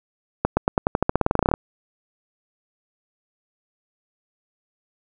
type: accelerating click train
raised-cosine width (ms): 1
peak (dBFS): -3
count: 19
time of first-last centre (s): 0.45-1.539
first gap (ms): 120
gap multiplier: 0.91
effects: none